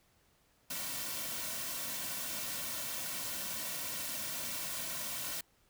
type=noise with comb filter; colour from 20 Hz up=white; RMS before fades=-39 dBFS; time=0.7-5.41 s; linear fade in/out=5 ms; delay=2.4 ms; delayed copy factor=-0.6; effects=pink hiss -70 dBFS RMS until 5.69 s